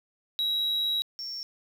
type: tone pair in turn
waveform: sine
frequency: 3864 / 5465 Hz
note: B7 / F8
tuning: -39 / -38 cents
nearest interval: tritone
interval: 601 cents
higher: second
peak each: -22 / -33 dBFS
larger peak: first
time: 0.39-1.02 / 1.19-1.43 s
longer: first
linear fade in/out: 0 ms
effects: tanh soft clip ceiling -24 dBFS + 9-bit